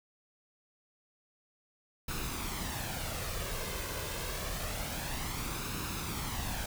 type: noise with flanger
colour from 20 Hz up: pink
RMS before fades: -37 dBFS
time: 2.08-6.66 s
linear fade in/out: 5 ms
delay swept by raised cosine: 0.76 to 1.96 ms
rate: 0.27 Hz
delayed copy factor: +0.5
effects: none